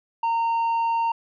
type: tone with tanh clipping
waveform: sine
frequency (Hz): 920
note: A#5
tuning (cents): -23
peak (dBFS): -21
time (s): 0.23-1.12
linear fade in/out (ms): 5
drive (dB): 4
effects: none